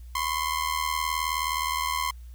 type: ring-modulated tone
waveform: sawtooth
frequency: 1046.5 Hz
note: C6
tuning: in tune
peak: -19 dBFS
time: 0.15-2.11 s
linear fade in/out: 2 ms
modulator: 39.6 Hz
effects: added 60 Hz sine -40 dBFS peak until 2.34 s + white hiss -63 dBFS RMS until 2.34 s